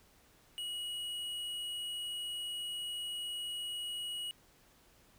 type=tone with hard clipping; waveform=triangle; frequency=2907 Hz; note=F#7; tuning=31 cents flat; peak=-39 dBFS; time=0.58-4.31 s; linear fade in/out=0 ms; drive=11 dB; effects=pink hiss -65 dBFS RMS until 5.18 s